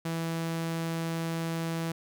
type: tone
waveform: sawtooth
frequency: 164.81 Hz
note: E3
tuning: in tune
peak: -26 dBFS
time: 0.05-1.92 s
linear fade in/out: 5 ms
effects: none